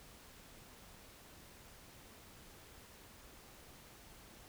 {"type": "silence", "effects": ["pink hiss -58 dBFS RMS until 4.48 s"]}